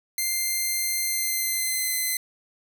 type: tone with pitch glide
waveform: 5% pulse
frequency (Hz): 2093 to 2046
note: C7 to C7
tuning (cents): 0 to -39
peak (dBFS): -14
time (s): 0.18-2.17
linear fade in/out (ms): 2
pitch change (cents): -39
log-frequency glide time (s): 1.04-1.92
effects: none